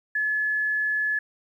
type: tone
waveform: sine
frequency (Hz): 1713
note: A6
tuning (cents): -47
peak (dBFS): -22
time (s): 0.15-1.19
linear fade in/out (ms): 5
effects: 10-bit